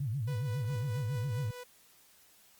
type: tone with vibrato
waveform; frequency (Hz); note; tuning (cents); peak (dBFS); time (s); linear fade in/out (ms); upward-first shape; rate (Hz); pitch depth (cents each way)
sine; 123.47; B2; 0; -31; 0-1.51; 5; sine; 7.3; 290
type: tone with tremolo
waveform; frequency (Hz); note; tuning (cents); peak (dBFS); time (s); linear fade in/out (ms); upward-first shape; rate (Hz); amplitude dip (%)
sawtooth; 493.9; B4; 0; -38; 0.27-1.64; 10; triangle; 4.7; 55
effects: white hiss -62 dBFS RMS until 2.59 s + Opus 32 kbps